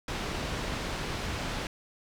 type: low-pass noise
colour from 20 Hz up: pink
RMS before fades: -34 dBFS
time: 0.08-1.67 s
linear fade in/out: 2 ms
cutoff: 5000 Hz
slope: 12 dB/octave
effects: none